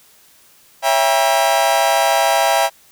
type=chord; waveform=40% pulse; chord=C# diminished seventh; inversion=none; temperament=just; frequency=554.4 / 665.2 / 798.3 / 957.9 Hz; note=C#5 / E5 / G5 / Bb5; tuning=0 / +16 / +31 / +47 cents; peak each=-22 / -16 / -16 / -19 dBFS; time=0.82-2.7 s; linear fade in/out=50 ms; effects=white hiss -50 dBFS RMS until 2.91 s